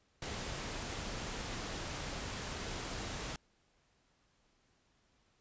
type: noise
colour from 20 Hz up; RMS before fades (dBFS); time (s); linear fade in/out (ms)
pink; -41; 0.22-3.36; 2
effects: pink hiss -73 dBFS RMS until 5.4 s + resampled to 16000 Hz